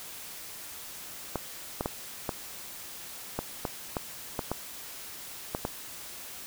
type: clicks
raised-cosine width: 1 ms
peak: -15 dBFS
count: 11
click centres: 1.357 / 1.809 / 1.859 / 2.292 / 3.39 / 3.652 / 3.968 / 4.392 / 4.516 / 5.549 / 5.651 s
effects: white hiss -43 dBFS RMS until 6.46 s